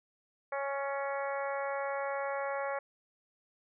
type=harmonic tone with a mistuned harmonic; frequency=277.2 Hz; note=C#4; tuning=in tune; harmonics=2 / 3 / 4 / 5 / 6 / 7 / 8; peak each=-35 / -39 / -41 / -43 / -45 / -46 / -47 dBFS; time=0.52-2.79 s; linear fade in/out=5 ms; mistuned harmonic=6; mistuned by=+25 cents; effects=none